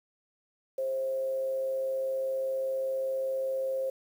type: tone with frequency modulation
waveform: sine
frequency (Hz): 530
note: C5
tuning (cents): +22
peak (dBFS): -28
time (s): 0.78-3.9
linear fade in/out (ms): 5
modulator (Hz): 125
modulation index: 0.22
effects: 9-bit